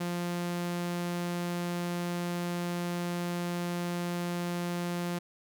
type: tone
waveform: sawtooth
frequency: 174.61 Hz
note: F3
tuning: in tune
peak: -27 dBFS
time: 0-5.19 s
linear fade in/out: 10 ms
effects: none